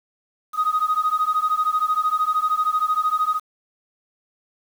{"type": "beating tone pair", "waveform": "sine", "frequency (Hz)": [1244.5, 1257.5], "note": ["D#6", "D#6"], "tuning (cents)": [0, 18], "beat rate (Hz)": 13, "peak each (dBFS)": -20, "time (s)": [0.53, 3.4], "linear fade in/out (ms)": 50, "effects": ["tanh soft clip ceiling -13 dBFS", "7-bit"]}